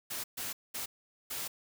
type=noise bursts at uneven times; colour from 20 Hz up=white; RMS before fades=-38 dBFS; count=4; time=0.1-0.24 / 0.37-0.53 / 0.74-0.86 / 1.3-1.48 s; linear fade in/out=10 ms; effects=none